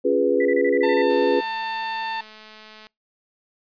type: chord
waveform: sine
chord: C# dominant seventh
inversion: none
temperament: equal with one note detuned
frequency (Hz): 277.2 / 352.1 / 415.3 / 493.9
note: C#4 / E#4 / G#4 / B4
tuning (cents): 0 / +14 / 0 / 0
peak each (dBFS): -24 / -24 / -21 / -20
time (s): 0.04-1.41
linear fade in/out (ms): 20
type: tone bursts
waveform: sine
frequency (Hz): 1975.5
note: B6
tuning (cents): 0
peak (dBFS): -26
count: 8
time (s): 0.4-1.02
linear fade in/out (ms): 5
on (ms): 53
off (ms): 28
type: harmonic tone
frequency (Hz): 895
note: A5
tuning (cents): +29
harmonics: 1 / 2 / 3 / 4 / 5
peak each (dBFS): -26 / -32 / -36 / -38 / -40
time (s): 0.83-2.21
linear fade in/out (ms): 5
type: click train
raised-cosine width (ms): 0.2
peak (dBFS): -27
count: 383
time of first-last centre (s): 1.1-2.869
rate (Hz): 216
effects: noise-tail reverb RT60 0.2 s tail -26 dB re dry + resampled to 11025 Hz